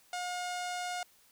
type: tone with low-pass filter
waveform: sawtooth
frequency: 717 Hz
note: F5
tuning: 45 cents sharp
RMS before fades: -37 dBFS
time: 0.13-1.03 s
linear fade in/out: 2 ms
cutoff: 7900 Hz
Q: 1.4
effects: white hiss -64 dBFS RMS until 1.31 s